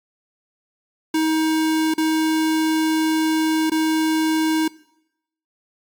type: tone with dropouts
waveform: square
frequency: 316.4 Hz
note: D#4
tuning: 29 cents sharp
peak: -17 dBFS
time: 1.14-4.68 s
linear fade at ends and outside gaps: 5 ms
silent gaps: 1.94-1.979 / 3.699-3.717 s
effects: noise-tail reverb RT60 0.8 s tail -21 dB re dry + MP3 96 kbps